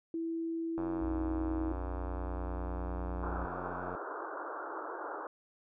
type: tone with pitch glide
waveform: sine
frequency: 329.6 to 319.8 Hz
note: E4 to D#4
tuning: 0 to +48 cents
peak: -33 dBFS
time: 0.14-1.72 s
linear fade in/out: 2 ms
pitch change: -52 cents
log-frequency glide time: 0.89-1.16 s
type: click train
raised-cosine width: 1 ms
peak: -27 dBFS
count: 286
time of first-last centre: 0.78-3.95 s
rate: 89.9 Hz
type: harmonic tone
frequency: 60 Hz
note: B1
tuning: 49 cents flat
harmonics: 1 / 3 / 5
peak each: -36 / -52 / -47 dBFS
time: 1.01-3.46 s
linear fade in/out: 10 ms
type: band-pass noise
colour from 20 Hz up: white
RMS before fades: -41 dBFS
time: 3.23-5.27 s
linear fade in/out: 2 ms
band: 300 to 1500 Hz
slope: 96 dB/octave
effects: none